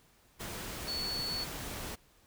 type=tone in noise; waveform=sine; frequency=4429 Hz; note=C#8; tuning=2 cents flat; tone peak=-34 dBFS; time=0.87-1.45 s; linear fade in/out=20 ms; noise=pink; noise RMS=-41 dBFS; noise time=0.39-1.96 s; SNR=+4 dB; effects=pink hiss -65 dBFS RMS until 2.26 s